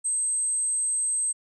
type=tone; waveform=sine; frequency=8270 Hz; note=C9; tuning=21 cents flat; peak=-23 dBFS; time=0.04-1.33 s; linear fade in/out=20 ms; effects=none